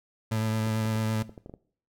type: tone with vibrato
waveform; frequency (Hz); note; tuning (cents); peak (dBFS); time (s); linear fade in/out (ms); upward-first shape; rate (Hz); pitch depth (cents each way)
30% pulse; 110; A2; 0; -23; 0.31-1.23; 10; sine; 9; 19
type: clicks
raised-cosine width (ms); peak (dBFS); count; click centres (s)
2; -29; 8; 0.669 / 0.853 / 0.958 / 1.294 / 1.378 / 1.461 / 1.496 / 1.539
effects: noise-tail reverb RT60 0.5 s tail -18 dB re dry